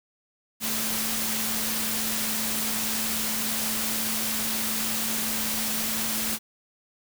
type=tone in noise; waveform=sine; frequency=220 Hz; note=A3; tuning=in tune; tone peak=-35 dBFS; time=0.6-6.39 s; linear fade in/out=50 ms; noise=white; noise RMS=-28 dBFS; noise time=0.6-6.39 s; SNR=-10 dB; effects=none